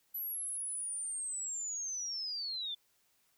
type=linear sweep; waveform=sine; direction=down; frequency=11920 to 3478 Hz; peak=-36 dBFS; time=0.14-2.75 s; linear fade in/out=10 ms; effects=white hiss -73 dBFS RMS until 3.37 s